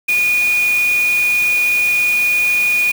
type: tone in noise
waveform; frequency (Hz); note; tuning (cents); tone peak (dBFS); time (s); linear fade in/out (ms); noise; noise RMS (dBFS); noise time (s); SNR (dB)
sine; 2453; D#7; -25; -12; 0.08-2.92; 10; white; -27; 0.08-2.92; +12
effects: none